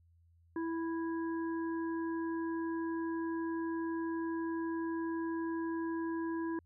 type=harmonic tone; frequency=329.6 Hz; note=E4; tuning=in tune; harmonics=1 / 3 / 5; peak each=-34 / -44 / -48 dBFS; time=0.56-6.59 s; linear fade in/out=2 ms; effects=added 84 Hz sine -63 dBFS peak until 6.65 s